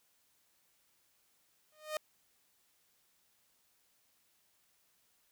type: tone with exponential growth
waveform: sawtooth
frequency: 615 Hz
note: D#5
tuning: 20 cents flat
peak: -28 dBFS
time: 1.72-1.97 s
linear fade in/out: 2 ms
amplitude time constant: 54 ms
effects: white hiss -73 dBFS RMS until 5.31 s